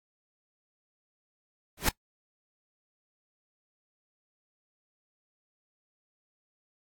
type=noise with exponential growth; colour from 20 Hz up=pink; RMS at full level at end=-19 dBFS; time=1.77-1.89 s; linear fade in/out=5 ms; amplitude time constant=25 ms; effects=noise-tail reverb RT60 0.1 s tail -22 dB re dry + AAC 64 kbps